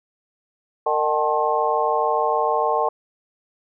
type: harmonic tone with a mistuned harmonic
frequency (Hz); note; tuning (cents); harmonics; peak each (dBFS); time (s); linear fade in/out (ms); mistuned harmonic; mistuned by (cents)
152.7; D#3; -32; 3 / 4 / 5 / 6 / 7; -24 / -24 / -24 / -24 / -24; 0.86-2.89; 5; 6; -89
effects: none